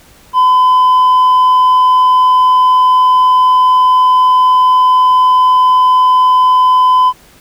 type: tone with hard clipping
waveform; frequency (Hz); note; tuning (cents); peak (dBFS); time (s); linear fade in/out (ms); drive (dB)
triangle; 1012; B5; +42; -4; 0.33-7.13; 50; 1
effects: pink hiss -43 dBFS RMS until 7.4 s